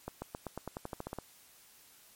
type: accelerating click train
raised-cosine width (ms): 1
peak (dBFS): -24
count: 13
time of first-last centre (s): 0.08-1.187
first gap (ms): 140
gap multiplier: 0.92
effects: white hiss -60 dBFS RMS until 2.15 s + MP3 64 kbps